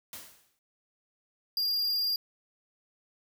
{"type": "noise with exponential decay", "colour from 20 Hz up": "white", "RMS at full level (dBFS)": -40, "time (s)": [0.13, 0.59], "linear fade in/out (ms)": 1, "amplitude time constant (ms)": 100}
{"type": "tone", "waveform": "square", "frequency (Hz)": 4806, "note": "D8", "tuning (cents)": 39, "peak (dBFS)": -27, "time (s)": [1.57, 2.16], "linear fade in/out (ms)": 2}
{"effects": []}